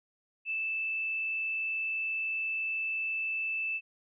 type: tone with frequency modulation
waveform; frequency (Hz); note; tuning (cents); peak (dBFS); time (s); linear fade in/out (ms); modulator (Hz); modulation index
sine; 2637; E7; 0; -30; 0.45-3.81; 50; 60.1; 0.37
effects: none